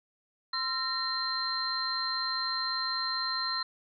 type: tone cluster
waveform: sine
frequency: 1038 / 1351 / 1842 / 4136 Hz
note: C6 / E6 / A#6 / C8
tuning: -14 / +42 / -21 / -21 cents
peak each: -37 / -37 / -38 / -31 dBFS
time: 0.53-3.63 s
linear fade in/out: 5 ms
effects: none